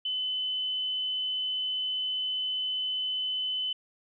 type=tone; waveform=sine; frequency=3025 Hz; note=F#7; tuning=38 cents sharp; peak=-28 dBFS; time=0.05-3.73 s; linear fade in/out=5 ms; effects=none